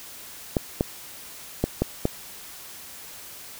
clicks, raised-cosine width 2 ms, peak -7 dBFS, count 5, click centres 0.568 / 0.809 / 1.64 / 1.82 / 2.054 s, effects white hiss -42 dBFS RMS until 3.59 s

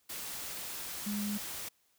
sine tone in noise, 206.4 Hz, G#3, 10 cents flat, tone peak -33 dBFS, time 1.06-1.38 s, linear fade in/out 10 ms, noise white, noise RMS -41 dBFS, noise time 0.09-1.69 s, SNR +5 dB, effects white hiss -72 dBFS RMS until 1.98 s

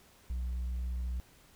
sine tone with tanh clipping, 61.74 Hz, B1, in tune, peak -33 dBFS, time 0.3-1.2 s, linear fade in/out 0 ms, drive 2 dB, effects pink hiss -61 dBFS RMS until 1.55 s

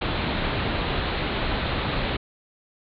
pink low-pass noise, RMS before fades -26 dBFS, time 0.01-2.17 s, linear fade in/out 10 ms, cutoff 4200 Hz, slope 96 dB/octave, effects none

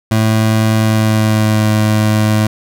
25% pulse tone with pitch glide, 110 to 107.55 Hz, A2 to A2, 0 to -39 cents, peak -6 dBFS, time 0.11-2.47 s, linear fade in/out 5 ms, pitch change -39 cents, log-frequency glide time 0.77-1.69 s, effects none

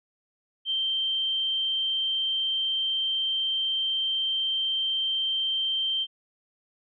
sine tone, 3136 Hz, G7, in tune, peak -24 dBFS, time 0.65-6.07 s, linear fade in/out 50 ms, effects none

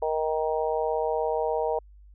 harmonic tone, 156.8 Hz, D#3, 14 cents sharp, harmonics 3 / 4 / 5 / 6, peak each -27 / -29 / -31 / -33 dBFS, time 0.02-1.79 s, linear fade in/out 5 ms, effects added 50 Hz sine -48 dBFS peak until 2.14 s

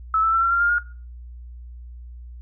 sine tone with pitch steps, 1303 / 1322.7 / 1342.7 / 1363 / 1383.7 / 1404.6 / 1425.9 Hz, E6 / E6 / E6 / F6 / F6 / F6 / F6, -20 / +5 / +31 / -43 / -16 / +10 / +36 cents, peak -16 dBFS, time 0.14-0.784 s, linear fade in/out 2 ms, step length 92 ms, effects noise-tail reverb RT60 0.4 s tail -20 dB re dry + added 60 Hz sine -36 dBFS peak until 2.41 s

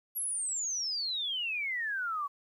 sine exponential sweep, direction down, 11660 to 1107 Hz, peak -31 dBFS, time 0.15-2.28 s, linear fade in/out 20 ms, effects 11-bit

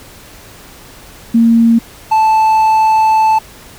sine / triangle tone pair in turn, 230.2 / 876.9 Hz, A#3 / A5, -22 / -6 cents, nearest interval octave + major seventh, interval 2316 cents, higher second, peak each -5 dBFS, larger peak neither, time 1.34-1.79 / 2.11-3.39 s, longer second, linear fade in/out 10 ms, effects pink hiss -37 dBFS RMS until 3.78 s

